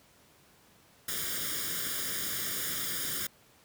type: noise with comb filter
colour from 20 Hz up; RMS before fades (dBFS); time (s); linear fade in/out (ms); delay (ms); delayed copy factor
white; -34; 1.08-3.27; 5; 0.58; +0.85
effects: pink hiss -61 dBFS RMS until 3.64 s + high-pass 80 Hz 12 dB/octave